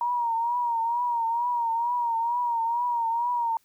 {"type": "tone with vibrato", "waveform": "sine", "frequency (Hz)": 942, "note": "A#5", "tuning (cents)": 18, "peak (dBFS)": -23, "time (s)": [0.01, 3.57], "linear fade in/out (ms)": 2, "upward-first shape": "triangle", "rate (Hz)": 2.2, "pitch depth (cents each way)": 74, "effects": ["white hiss -66 dBFS RMS until 3.64 s"]}